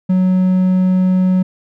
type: tone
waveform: triangle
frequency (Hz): 185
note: F#3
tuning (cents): 0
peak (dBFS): -8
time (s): 0.09-1.43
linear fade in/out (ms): 10
effects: none